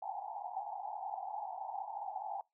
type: band-pass noise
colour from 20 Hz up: pink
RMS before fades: -42 dBFS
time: 0.02-2.41 s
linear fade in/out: 2 ms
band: 730 to 880 Hz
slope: 96 dB/octave
effects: noise-tail reverb RT60 0.2 s tail -23 dB re dry